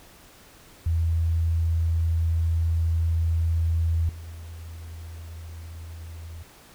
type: tone with level steps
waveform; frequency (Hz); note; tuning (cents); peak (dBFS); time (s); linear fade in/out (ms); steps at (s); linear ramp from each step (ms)
sine; 82.5; E2; +2; -20 / -36; 0.86-6.43; 5; 4.09; 2
effects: pink hiss -51 dBFS RMS until 6.74 s